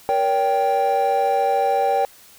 triangle chord, G diminished, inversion first, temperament just, 470.4 / 564.5 / 784 Hz, Bb4 / Db5 / G5, +16 / +31 / 0 cents, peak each -21 / -20 / -16 dBFS, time 0.09-2.05 s, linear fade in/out 0 ms, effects tanh soft clip ceiling -7 dBFS + white hiss -48 dBFS RMS until 2.38 s

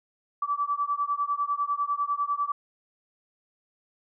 sine beating tone pair, 1151 / 1161 Hz, D6 / D6, -35 / -20 cents, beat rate 10 Hz, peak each -28 dBFS, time 0.42-2.52 s, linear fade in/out 5 ms, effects none

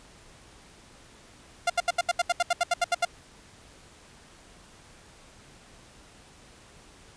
sawtooth tone bursts, 698.5 Hz, F5, in tune, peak -17 dBFS, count 14, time 1.67-3.051 s, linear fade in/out 5 ms, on 29 ms, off 75 ms, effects pink hiss -53 dBFS RMS until 7.16 s + resampled to 22050 Hz

